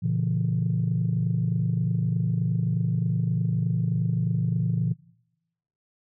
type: chord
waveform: sine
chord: A# diminished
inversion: none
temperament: just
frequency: 116.54 / 139.85 / 167.82 Hz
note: A#2 / C#3 / E3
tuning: 0 / +16 / +31 cents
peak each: -25 / -28 / -25 dBFS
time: 0.02-4.94 s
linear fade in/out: 20 ms
effects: noise-tail reverb RT60 0.9 s tail -24 dB re dry + tanh soft clip ceiling -15 dBFS